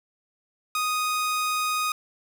sawtooth tone, 1244.5 Hz, D#6, in tune, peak -20 dBFS, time 0.75-1.92 s, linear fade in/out 2 ms, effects none

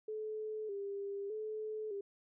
sine tone with vibrato, 415.3 Hz, G#4, in tune, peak -38 dBFS, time 0.08-2.01 s, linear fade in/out 5 ms, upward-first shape square, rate 0.82 Hz, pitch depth 67 cents each way, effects none

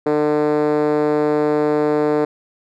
5% pulse tone with band-pass filter, 150 Hz, D3, 37 cents sharp, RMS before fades -17 dBFS, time 0.06-2.25 s, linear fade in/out 5 ms, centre 390 Hz, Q 3.1, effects none

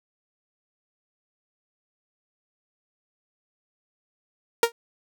sawtooth tone with exponential decay, 466.2 Hz, A#4, in tune, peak -8 dBFS, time 4.63-4.72 s, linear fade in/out 2 ms, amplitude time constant 18 ms, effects none

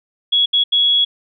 sine tone bursts at uneven times, 3349 Hz, G#7, 14 cents sharp, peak -11 dBFS, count 3, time 0.32-0.46 / 0.53-0.64 / 0.72-1.05 s, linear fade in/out 10 ms, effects none

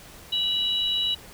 sine tone pair together, 2944 / 3892 Hz, F#7 / B7, -9 / -26 cents, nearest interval perfect fourth, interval 483 cents, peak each -25 dBFS, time 0.32-1.15 s, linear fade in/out 10 ms, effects pink hiss -46 dBFS RMS until 1.33 s

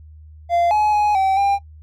triangle tone with pitch steps, 690 / 846 / 836 / 770 / 798 Hz, F5 / G#5 / G#5 / G5 / G5, -21 / +32 / +11 / -31 / +31 cents, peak -12 dBFS, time 0.49-1.59 s, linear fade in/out 50 ms, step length 220 ms, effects noise-tail reverb RT60 0.1 s tail -21 dB re dry + added 77 Hz sine -39 dBFS peak until 1.82 s

